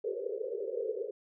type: band-pass noise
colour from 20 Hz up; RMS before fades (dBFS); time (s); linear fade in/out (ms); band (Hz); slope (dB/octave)
pink; -36; 0.04-1.11; 5; 390 to 530; 96
effects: none